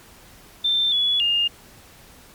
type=tone with pitch steps; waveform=sine; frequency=3568 / 3400 / 2824 Hz; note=A7 / G#7 / F7; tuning=+23 / +40 / +19 cents; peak=-17 dBFS; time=0.64-1.48 s; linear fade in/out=10 ms; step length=280 ms; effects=pink hiss -48 dBFS RMS until 2.34 s + MP3 96 kbps